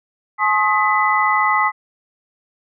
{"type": "tone cluster", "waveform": "sine", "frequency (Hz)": [851, 1073, 1259, 2002], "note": ["G#5", "C6", "D#6", "B6"], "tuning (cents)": [42, 43, 20, 23], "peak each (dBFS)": -19, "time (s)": [0.38, 1.72], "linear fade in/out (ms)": 50, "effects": []}